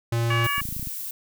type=tone; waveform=square; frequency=116.54 Hz; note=A#2; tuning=in tune; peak=-22 dBFS; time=0.12-0.47 s; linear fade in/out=5 ms
type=harmonic tone; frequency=568 Hz; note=C#5; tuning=42 cents sharp; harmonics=2 / 3 / 4 / 5; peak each=-27 / -29 / -30 / -31 dBFS; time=0.3-0.61 s; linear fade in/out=5 ms
type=noise; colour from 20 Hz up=violet; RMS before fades=-33 dBFS; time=0.44-1.11 s; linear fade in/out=2 ms
type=clicks; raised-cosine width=5 ms; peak=-23 dBFS; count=9; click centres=0.581 / 0.617 / 0.654 / 0.689 / 0.726 / 0.766 / 0.796 / 0.828 / 0.872 s
effects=none